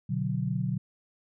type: chord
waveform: sine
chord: B minor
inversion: none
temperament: equal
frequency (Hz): 123.47 / 146.83 / 185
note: B2 / D3 / F#3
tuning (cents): 0 / 0 / 0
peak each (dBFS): -31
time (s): 0.09-0.78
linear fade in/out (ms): 10
effects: none